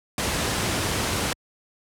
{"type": "low-pass noise", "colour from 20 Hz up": "pink", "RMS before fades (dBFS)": -25, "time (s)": [0.18, 1.33], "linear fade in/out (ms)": 2, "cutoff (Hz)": 11000, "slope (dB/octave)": 24, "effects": ["high-pass 60 Hz 12 dB/octave"]}